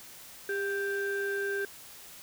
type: tone pair together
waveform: sine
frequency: 400 / 1572.5 Hz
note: G4 / G6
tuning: +35 / +5 cents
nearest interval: 2 octaves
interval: 2370 cents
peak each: -30 / -31 dBFS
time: 0.49-1.65 s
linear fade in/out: 2 ms
effects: tanh soft clip ceiling -25 dBFS + white hiss -49 dBFS RMS until 2.22 s